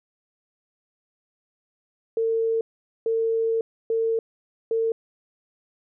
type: tone bursts at uneven times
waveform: sine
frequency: 452.2 Hz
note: A4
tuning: 47 cents sharp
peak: -20 dBFS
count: 4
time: 2.17-2.61 / 3.06-3.61 / 3.9-4.19 / 4.71-4.92 s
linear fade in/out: 2 ms
effects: none